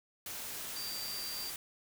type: tone in noise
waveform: sine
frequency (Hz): 4699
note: D8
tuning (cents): 0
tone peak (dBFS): -40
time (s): 0.76-1.5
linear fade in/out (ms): 2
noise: white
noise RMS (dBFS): -42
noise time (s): 0.26-1.56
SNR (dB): -1
effects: none